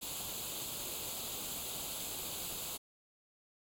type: noise with comb filter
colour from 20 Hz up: white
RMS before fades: -41 dBFS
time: 0.01-2.78 s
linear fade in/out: 20 ms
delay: 0.27 ms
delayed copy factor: +0.7
effects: AAC 64 kbps